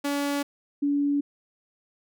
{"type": "tone pair in turn", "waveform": ["sawtooth", "sine"], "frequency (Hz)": [284.7, 285.9], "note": ["C#4", "D4"], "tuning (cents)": [46, -46], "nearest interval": "unison", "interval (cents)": 8, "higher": "second", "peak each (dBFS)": -21, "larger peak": "neither", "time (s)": [[0.04, 0.43], [0.82, 1.21]], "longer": "neither", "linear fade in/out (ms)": 10, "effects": []}